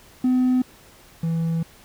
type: tone pair in turn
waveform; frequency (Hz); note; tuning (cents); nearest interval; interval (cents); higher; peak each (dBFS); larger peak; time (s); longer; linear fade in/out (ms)
triangle; 253.6 / 164.75; B3 / E3; +46 / -1; perfect fifth; 747; first; -13 / -18; first; 0.24-0.62 / 1.23-1.63; second; 5
effects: tanh soft clip ceiling -11 dBFS + pink hiss -50 dBFS RMS until 1.84 s

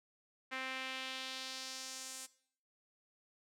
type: tone with band-pass filter sweep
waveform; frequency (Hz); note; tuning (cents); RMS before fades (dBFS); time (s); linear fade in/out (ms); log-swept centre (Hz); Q
sawtooth; 261.6; C4; 0; -44; 0.51-2.27; 20; 2000 to 8200; 1.7
effects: noise-tail reverb RT60 0.6 s tail -19 dB re dry

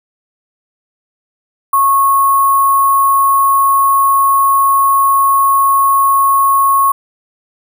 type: tone with sample-and-hold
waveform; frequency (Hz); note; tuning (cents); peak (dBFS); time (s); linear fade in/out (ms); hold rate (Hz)
sine; 1096; C#6; -20; -7; 1.73-6.92; 5; 11025
effects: none

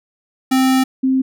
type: tone pair in turn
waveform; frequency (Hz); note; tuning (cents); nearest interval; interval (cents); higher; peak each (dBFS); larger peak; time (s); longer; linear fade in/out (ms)
square / sine; 261.6 / 262.7; C4 / C4; 0 / +7; unison; 7; second; -12; neither; 0.51-0.84 / 1.03-1.22; first; 10
effects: none

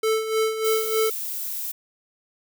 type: tone with tremolo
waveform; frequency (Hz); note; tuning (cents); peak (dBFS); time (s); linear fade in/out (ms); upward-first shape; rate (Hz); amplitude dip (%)
square; 440; A4; 0; -19; 0.03-1.1; 5; sine; 3.3; 65
type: noise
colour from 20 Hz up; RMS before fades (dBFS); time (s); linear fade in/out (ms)
violet; -30; 0.64-1.72; 10
effects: none

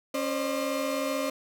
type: tone cluster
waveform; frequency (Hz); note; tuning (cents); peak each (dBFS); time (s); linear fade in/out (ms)
35% pulse; 274.4 / 526 / 602; C#4 / C5 / D5; -17 / +9 / +43; -30 / -31 / -30; 0.14-1.3; 5
effects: none

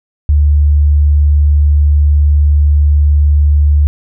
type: tone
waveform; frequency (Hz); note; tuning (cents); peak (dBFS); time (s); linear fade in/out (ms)
sine; 73.42; D2; 0; -5; 0.29-3.87; 0
effects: none

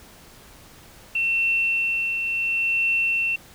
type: tone with tremolo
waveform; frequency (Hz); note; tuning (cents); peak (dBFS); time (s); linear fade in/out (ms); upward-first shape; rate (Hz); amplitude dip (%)
sine; 2700; E7; +41; -18; 1.15-3.36; 5; triangle; 0.71; 45
effects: pink hiss -48 dBFS RMS until 3.54 s

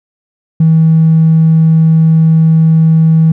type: tone with tanh clipping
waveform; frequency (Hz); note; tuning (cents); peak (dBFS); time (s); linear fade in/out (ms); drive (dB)
triangle; 160.9; E3; -42; -3; 0.6-3.32; 5; 1
effects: none

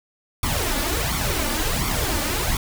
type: noise with flanger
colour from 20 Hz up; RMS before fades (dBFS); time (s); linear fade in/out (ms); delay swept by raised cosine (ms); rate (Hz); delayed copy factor
pink; -23; 0.43-2.57; 2; 0.88 to 3.48; 1.4; +0.7
effects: none

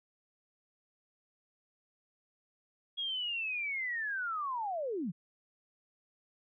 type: linear sweep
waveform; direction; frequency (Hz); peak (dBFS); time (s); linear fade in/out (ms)
sine; down; 3322 to 146.83; -33; 2.97-5.12; 20
effects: none

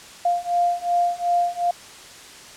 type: beating tone pair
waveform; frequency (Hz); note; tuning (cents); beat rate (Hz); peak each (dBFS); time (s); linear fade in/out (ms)
sine; 698.5 / 701.2; F5 / F5; 0 / +7; 2.7; -22 / -21; 0.25-1.71; 5
effects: white hiss -42 dBFS RMS until 2.56 s + low-pass 8000 Hz 12 dB/octave

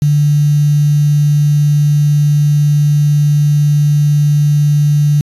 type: tone with quantisation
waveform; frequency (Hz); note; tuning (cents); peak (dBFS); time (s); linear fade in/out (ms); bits
sine; 147; D3; +2; -7; 0.02-5.21; 2; 5
effects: resampled to 32000 Hz

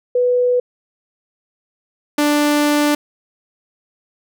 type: tone pair in turn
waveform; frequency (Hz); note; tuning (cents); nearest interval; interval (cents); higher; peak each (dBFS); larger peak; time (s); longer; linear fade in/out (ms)
sine / sawtooth; 493.9 / 294.5; B4 / D4; 0 / +5; major sixth; 895; first; -12 / -9; second; 0.15-0.6 / 2.18-2.95; second; 5
effects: none

